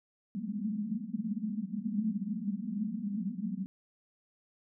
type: band-pass noise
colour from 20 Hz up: pink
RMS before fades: -35 dBFS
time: 0.35-3.66 s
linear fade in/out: 0 ms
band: 190 to 230 Hz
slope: 96 dB/octave
effects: none